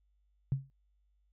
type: tone with exponential decay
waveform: sine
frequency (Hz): 135.6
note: C#3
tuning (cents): -38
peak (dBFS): -24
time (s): 0.52-0.7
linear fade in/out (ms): 0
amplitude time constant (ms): 39
effects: noise-tail reverb RT60 0.1 s tail -21 dB re dry + added 50 Hz sine -69 dBFS peak until 1.32 s